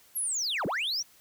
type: linear two-way sweep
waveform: sine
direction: down then up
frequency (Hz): 11730 to 123.47 to 5980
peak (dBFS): -25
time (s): 0.15-1.03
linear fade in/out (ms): 20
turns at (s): 0.66
effects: tanh soft clip ceiling -27 dBFS + white hiss -59 dBFS RMS until 1.2 s